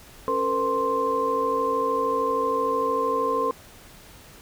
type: tone cluster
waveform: sine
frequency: 275.9 / 452.9 / 506 / 1050 Hz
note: C#4 / A#4 / B4 / C6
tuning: -8 / -50 / +42 / +6 cents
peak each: -33 / -26 / -28 / -24 dBFS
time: 0.28-3.51 s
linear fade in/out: 0 ms
effects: pink hiss -48 dBFS RMS until 4.41 s